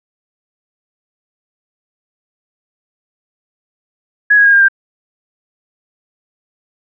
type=tone with pitch steps; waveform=sine; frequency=1675 / 1651.9 / 1629.2 / 1606.8 / 1584.6 Hz; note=G#6 / G#6 / G#6 / G6 / G6; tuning=+14 / -10 / -34 / +42 / +18 cents; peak=-5 dBFS; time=4.3-4.685 s; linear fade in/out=10 ms; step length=77 ms; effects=none